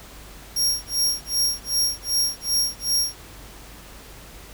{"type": "tone with tremolo", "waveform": "sawtooth", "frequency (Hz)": 5588, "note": "F8", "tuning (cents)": 0, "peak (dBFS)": -15, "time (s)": [0.56, 3.15], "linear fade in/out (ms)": 5, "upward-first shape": "sine", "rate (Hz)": 2.6, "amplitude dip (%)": 100, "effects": ["added 50 Hz sine -45 dBFS peak until 4.53 s", "pink hiss -44 dBFS RMS until 4.53 s"]}